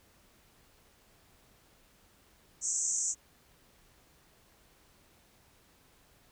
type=band-pass noise; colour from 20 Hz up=white; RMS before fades=-32 dBFS; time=2.61-3.15 s; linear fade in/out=50 ms; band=6000 to 7900 Hz; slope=96 dB/octave; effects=pink hiss -64 dBFS RMS until 6.31 s